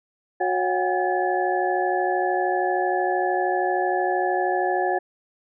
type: tone cluster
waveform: sine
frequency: 365.9 / 552 / 728 / 801 / 1718 Hz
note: F#4 / C#5 / F#5 / G5 / A6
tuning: -19 / -7 / -28 / +37 / -42 cents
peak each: -25 / -29 / -24 / -27 / -30 dBFS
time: 0.4-4.99 s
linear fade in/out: 10 ms
effects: none